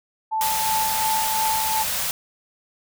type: tone with tremolo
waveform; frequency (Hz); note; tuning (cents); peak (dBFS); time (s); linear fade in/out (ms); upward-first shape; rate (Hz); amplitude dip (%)
sine; 878; A5; -4; -20; 0.31-1.84; 20; sine; 2.8; 40
type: band-stop noise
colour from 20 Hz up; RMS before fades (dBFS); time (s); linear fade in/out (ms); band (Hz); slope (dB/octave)
white; -25; 0.41-2.11; 0; 230 to 490; 48
effects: none